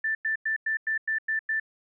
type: tone bursts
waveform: sine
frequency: 1769 Hz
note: A6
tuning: 9 cents sharp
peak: -24 dBFS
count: 8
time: 0.04-1.599 s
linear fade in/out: 5 ms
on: 110 ms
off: 97 ms
effects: none